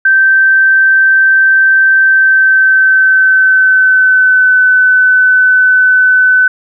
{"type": "tone with pitch glide", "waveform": "sine", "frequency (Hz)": [1555, 1509.9], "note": ["G6", "F#6"], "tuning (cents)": [-14, 35], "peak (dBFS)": -4, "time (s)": [0.05, 6.48], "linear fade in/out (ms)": 5, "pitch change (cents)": -51, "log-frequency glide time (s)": [2.01, 4.59], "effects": []}